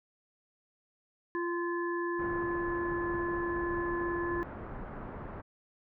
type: harmonic tone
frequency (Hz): 345.3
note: F4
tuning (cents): -20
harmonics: 1 / 3 / 5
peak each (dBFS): -32 / -37 / -39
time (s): 1.35-4.43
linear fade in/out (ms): 0
type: low-pass noise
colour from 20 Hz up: pink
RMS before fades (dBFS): -42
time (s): 2.18-5.42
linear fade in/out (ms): 20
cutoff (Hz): 1500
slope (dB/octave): 24
effects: none